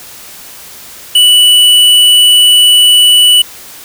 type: tone with tanh clipping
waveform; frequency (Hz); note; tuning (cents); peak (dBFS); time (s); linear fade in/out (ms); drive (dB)
sine; 2960; F#7; 0; -4; 1.15-3.42; 5; 14
effects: white hiss -31 dBFS RMS until 3.84 s